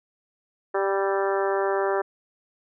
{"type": "harmonic tone with a mistuned harmonic", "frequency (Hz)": 196, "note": "G3", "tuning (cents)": 0, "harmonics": [2, 3, 4, 5, 6, 7, 8, 9], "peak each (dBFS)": [-24, -28, -30, -32, -34, -35, -36, -37], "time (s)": [0.74, 2.02], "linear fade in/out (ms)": 10, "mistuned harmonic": 7, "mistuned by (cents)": -27, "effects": []}